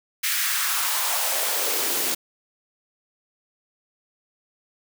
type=noise with high-pass filter sweep; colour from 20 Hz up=white; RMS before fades=-24 dBFS; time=0.23-2.15 s; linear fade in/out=10 ms; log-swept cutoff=2000 to 260 Hz; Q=2.2; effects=none